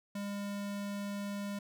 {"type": "tone", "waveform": "square", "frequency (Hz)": 202, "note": "G#3", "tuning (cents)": -48, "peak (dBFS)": -37, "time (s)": [0.15, 1.59], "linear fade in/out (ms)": 5, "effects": []}